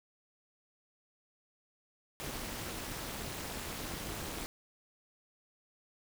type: noise with amplitude modulation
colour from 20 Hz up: pink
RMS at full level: -37 dBFS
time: 2.2-4.46 s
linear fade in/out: 0 ms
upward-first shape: sine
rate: 271 Hz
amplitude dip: 90%
effects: none